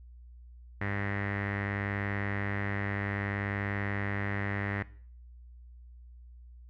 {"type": "tone with low-pass filter", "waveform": "sawtooth", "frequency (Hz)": 100.6, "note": "G2", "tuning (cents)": 45, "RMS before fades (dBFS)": -33, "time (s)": [0.81, 4.83], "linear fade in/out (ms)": 5, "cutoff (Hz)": 1900, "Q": 7, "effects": ["noise-tail reverb RT60 0.5 s tail -19 dB re dry", "added 60 Hz sine -48 dBFS peak until 6.69 s"]}